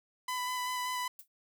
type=tone with vibrato; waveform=sawtooth; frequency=1000 Hz; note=B5; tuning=21 cents sharp; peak=-29 dBFS; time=0.28-1.08 s; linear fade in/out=5 ms; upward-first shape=square; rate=5.2 Hz; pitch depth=11 cents each way
type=noise with exponential decay; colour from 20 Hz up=violet; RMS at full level=-43 dBFS; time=1.19-1.28 s; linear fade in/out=2 ms; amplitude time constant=18 ms
effects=none